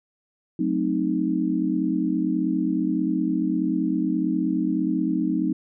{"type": "chord", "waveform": "sine", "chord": "F# diminished seventh", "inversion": "none", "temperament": "equal", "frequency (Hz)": [185, 220, 261.6, 311.1], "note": ["F#3", "A3", "C4", "Eb4"], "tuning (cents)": [0, 0, 0, 0], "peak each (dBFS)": [-27, -29, -26, -24], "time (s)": [0.59, 5.53], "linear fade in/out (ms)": 5, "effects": []}